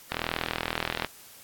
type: click train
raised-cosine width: 0.3 ms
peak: -11 dBFS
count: 39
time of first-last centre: 0.12-1.047 s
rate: 41 Hz
effects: white hiss -50 dBFS RMS until 1.43 s + AAC 64 kbps